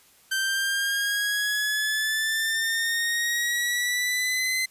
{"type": "exponential sweep", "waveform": "sawtooth", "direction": "up", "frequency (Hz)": [1555, 2057], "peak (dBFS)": -20, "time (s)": [0.31, 4.66], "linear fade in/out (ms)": 10, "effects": ["white hiss -57 dBFS RMS until 4.7 s", "resampled to 32000 Hz"]}